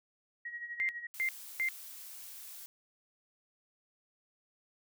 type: tone with tremolo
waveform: sine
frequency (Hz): 1900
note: A#6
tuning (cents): +33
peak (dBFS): -37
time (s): 0.45-1.07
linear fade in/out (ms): 5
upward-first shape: sine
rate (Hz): 12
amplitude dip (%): 65
type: tone bursts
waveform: sine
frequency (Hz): 2093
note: C7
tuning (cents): 0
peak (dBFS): -29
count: 3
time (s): 0.8-1.687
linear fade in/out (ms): 0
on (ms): 89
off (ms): 310
type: noise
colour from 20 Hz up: blue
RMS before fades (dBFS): -48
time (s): 1.14-2.66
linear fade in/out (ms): 0
effects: none